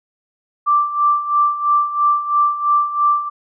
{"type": "tone with tremolo", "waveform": "sine", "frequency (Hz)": 1174.7, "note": "D6", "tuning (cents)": 0, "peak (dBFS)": -10, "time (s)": [0.66, 3.3], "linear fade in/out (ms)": 20, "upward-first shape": "sine", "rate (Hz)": 3, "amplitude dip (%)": 75, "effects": []}